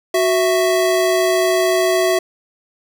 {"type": "tone pair together", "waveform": "square", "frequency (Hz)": [370, 659.3], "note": ["F#4", "E5"], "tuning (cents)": [0, 0], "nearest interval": "minor seventh", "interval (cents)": 1000, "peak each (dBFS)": -17, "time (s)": [0.14, 2.19], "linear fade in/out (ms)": 5, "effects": []}